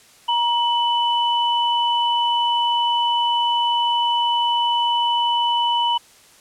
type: tone pair together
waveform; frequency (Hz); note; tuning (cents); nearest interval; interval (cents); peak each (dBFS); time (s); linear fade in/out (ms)
sine; 945.2 / 2987; A#5 / F#7; +24 / +16; octave + minor sixth; 1992; -18 / -21; 0.28-5.98; 10
effects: white hiss -50 dBFS RMS until 6.4 s + low-pass 10000 Hz 12 dB/octave